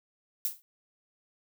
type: noise with exponential decay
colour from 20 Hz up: violet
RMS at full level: -27 dBFS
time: 0.45-0.62 s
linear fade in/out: 0 ms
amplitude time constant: 36 ms
effects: none